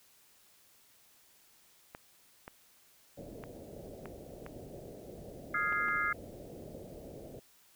clicks, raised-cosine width 0.5 ms, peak -29 dBFS, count 7, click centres 1.949 / 2.479 / 3.438 / 4.057 / 4.464 / 5.726 / 5.885 s
white low-pass noise, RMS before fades -48 dBFS, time 3.17-7.4 s, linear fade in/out 10 ms, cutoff 640 Hz, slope 48 dB/octave
sine chord, F minor seventh, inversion third, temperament equal, 1244.5 / 1396.9 / 1661.2 / 2093 Hz, Eb6 / F6 / Ab6 / C7, 0 / 0 / 0 / 0 cents, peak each -35 dBFS, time 5.54-6.13 s, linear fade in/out 5 ms
effects white hiss -64 dBFS RMS until 7.75 s

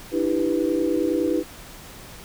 sine chord, E minor seventh, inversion third, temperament equal with one note detuned, 299.8 / 329.6 / 392 / 493.9 Hz, D4 / E4 / G4 / B4, +36 / 0 / 0 / 0 cents, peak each -25 / -23 / -27 / -26 dBFS, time 0.11-1.44 s, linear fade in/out 50 ms, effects pink hiss -42 dBFS RMS until 2.24 s

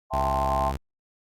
sine chord, A minor seventh, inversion second, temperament equal, 659.3 / 784 / 880 / 1046.5 Hz, E5 / G5 / A5 / C6, 0 / 0 / 0 / 0 cents, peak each -28 dBFS, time 0.1-0.73 s, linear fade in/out 50 ms
sawtooth tone with vibrato, 68 Hz, C#2, 33 cents flat, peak -24 dBFS, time 0.13-0.77 s, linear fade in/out 5 ms, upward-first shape triangle, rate 4.1 Hz, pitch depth 13 cents each way
effects Opus 32 kbps

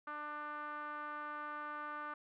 5% pulse tone with low-pass filter, 297.5 Hz, D4, 22 cents sharp, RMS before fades -44 dBFS, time 0.07-2.14 s, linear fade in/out 5 ms, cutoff 1300 Hz, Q 5.2, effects none

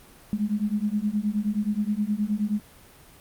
sine beating tone pair, 204.5 / 214 Hz, G#3 / A3, -26 / -48 cents, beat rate 9.5 Hz, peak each -26 dBFS, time 0.33-2.6 s, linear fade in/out 0 ms, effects pink hiss -51 dBFS RMS until 3.2 s + Opus 32 kbps

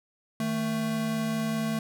square tone pair together, 157 / 222 Hz, D#3 / A3, +16 / +16 cents, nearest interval tritone, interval 600 cents, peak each -35 / -28 dBFS, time 0.4-1.79 s, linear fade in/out 2 ms, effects none

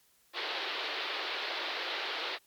white band-pass noise, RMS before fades -36 dBFS, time 0.33-2.39 s, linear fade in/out 50 ms, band 330 to 4300 Hz, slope 48 dB/octave, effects white hiss -67 dBFS RMS until 2.46 s + MP3 96 kbps

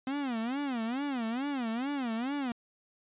45% pulse tone with vibrato, 253.7 Hz, B3, 47 cents sharp, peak -31 dBFS, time 0.07-2.52 s, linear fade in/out 2 ms, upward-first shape sine, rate 2.3 Hz, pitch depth 230 cents each way, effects resampled to 8000 Hz

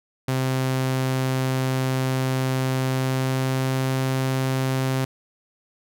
sawtooth tone with pitch glide, 130.81 to 131.8 Hz, C3 to C3, 0 to +13 cents, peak -17 dBFS, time 0.28-5.05 s, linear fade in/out 5 ms, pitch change +13 cents, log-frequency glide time 2.86-3.91 s, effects none

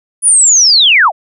sine linear sweep, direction down, 9956 to 570 Hz, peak -4 dBFS, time 0.22-1.12 s, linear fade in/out 50 ms, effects none

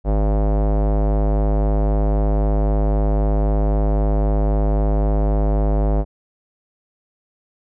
square tone with low-pass filter, 51.91 Hz, G#1, in tune, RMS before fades -17 dBFS, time 0.04-6.05 s, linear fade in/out 50 ms, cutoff 670 Hz, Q 2.1, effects none

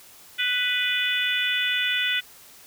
harmonic tone, 495.1 Hz, B4, 4 cents sharp, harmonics 3 / 4 / 5 / 6 / 7, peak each -28 / -28 / -28 / -28 / -28 dBFS, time 0.38-2.21 s, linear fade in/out 20 ms, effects white hiss -49 dBFS RMS until 2.66 s

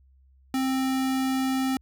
square tone, 263.4 Hz, C4, 12 cents sharp, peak -24 dBFS, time 0.54-1.77 s, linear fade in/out 2 ms, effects added 66 Hz sine -55 dBFS peak until 1.81 s

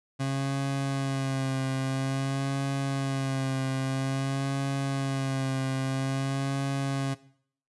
30% pulse tone with vibrato, 135.2 Hz, C#3, 43 cents flat, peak -24 dBFS, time 0.19-7.15 s, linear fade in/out 20 ms, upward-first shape sine, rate 0.5 Hz, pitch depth 30 cents each way, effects noise-tail reverb RT60 0.6 s tail -18 dB re dry + resampled to 24000 Hz

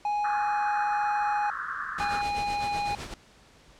triangle tone, 830.6 Hz, G#5, in tune, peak -23 dBFS, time 0.05-1.5 s, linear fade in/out 2 ms
white band-pass noise, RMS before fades -34 dBFS, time 0.24-2.22 s, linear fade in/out 10 ms, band 1100 to 1700 Hz, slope 96 dB/octave
pink noise with tremolo, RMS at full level -36 dBFS, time 1.98-3.14 s, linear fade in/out 2 ms, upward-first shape sine, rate 7.9 Hz, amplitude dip 60%
harmonic tone, 821 Hz, G#5, 20 cents flat, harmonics 1 / 3 / 5, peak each -27 / -37 / -41 dBFS, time 2-2.95 s, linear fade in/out 2 ms
effects pink hiss -56 dBFS RMS until 3.79 s + low-pass 7000 Hz 12 dB/octave

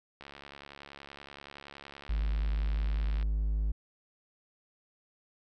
click train, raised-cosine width 0.3 ms, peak -30 dBFS, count 214, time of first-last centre 0.21-3.227 s, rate 70.6 Hz
triangle tone, 52.5 Hz, G#1, 19 cents sharp, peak -25 dBFS, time 2.09-3.72 s, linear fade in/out 10 ms
effects none

